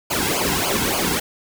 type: noise with flanger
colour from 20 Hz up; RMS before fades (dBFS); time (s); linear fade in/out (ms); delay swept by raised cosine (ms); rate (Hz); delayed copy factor
pink; -21; 0.1-1.2; 10; 0.52 to 1.72; 3.5; -1
effects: none